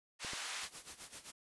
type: band-pass noise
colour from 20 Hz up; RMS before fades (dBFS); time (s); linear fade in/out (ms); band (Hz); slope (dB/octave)
pink; -43; 0.19-0.69; 50; 1300 to 9100; 12
type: clicks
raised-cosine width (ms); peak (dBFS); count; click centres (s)
2; -35; 2; 0.248 / 0.334
type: noise with tremolo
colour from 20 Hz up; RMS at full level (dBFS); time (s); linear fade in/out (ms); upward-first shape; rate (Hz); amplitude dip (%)
white; -47; 0.61-1.32; 20; sine; 7.7; 80
effects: resampled to 24000 Hz